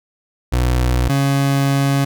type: tone pair in turn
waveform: 30% pulse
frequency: 61.74 / 138.6 Hz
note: B1 / C#3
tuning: 0 / 0 cents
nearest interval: octave + major second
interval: 1400 cents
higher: second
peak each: -11 dBFS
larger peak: neither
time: 0.52-1.09 / 1.09-2.05 s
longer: second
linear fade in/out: 10 ms
effects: none